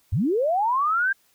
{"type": "linear sweep", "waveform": "sine", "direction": "up", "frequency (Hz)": [70.3, 1615], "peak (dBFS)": -19, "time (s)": [0.12, 1.13], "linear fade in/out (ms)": 10, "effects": ["white hiss -63 dBFS RMS until 1.34 s"]}